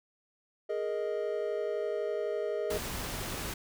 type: chord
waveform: triangle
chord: Ab suspended second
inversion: none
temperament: just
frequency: 415.3 / 467.2 / 623 Hz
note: Ab4 / Bb4 / Eb5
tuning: 0 / +4 / +2 cents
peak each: -32 / -34 / -33 dBFS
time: 0.69-2.78 s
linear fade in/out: 10 ms
type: noise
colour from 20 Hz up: pink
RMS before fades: -37 dBFS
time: 2.7-3.54 s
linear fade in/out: 5 ms
effects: none